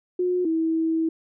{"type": "tone pair in turn", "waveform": "sine", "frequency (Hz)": [360.6, 324], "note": ["F#4", "E4"], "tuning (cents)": [-45, -30], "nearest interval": "major second", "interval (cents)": 185, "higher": "first", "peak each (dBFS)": -20, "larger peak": "neither", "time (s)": [[0.19, 0.45], [0.45, 1.09]], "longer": "second", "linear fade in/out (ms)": 5, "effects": []}